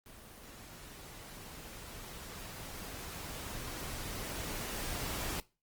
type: noise with level ramp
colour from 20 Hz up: pink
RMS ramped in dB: -53 to -37 dBFS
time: 0.06-5.4 s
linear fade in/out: 0 ms
effects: noise-tail reverb RT60 0.3 s tail -21 dB re dry + Opus 24 kbps